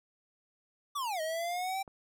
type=linear two-way sweep; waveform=square; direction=down then up; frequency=1190 to 622.3 to 784 Hz; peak=-33 dBFS; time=0.95-1.83 s; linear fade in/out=10 ms; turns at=1.21 s
type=click; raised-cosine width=1 ms; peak=-35 dBFS; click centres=1.878 s
effects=none